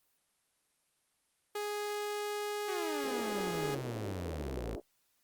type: tone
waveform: sawtooth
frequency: 415.3 Hz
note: G#4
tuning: in tune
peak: -31 dBFS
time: 1.55-3.75 s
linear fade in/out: 5 ms
type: exponential sweep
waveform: sawtooth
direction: down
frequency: 388.9 to 51.91 Hz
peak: -34 dBFS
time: 2.68-4.76 s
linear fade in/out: 5 ms
type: band-pass noise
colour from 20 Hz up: pink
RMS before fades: -43 dBFS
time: 3.04-4.8 s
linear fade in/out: 0 ms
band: 300 to 530 Hz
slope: 24 dB/octave
effects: white hiss -75 dBFS RMS until 5.23 s + Opus 32 kbps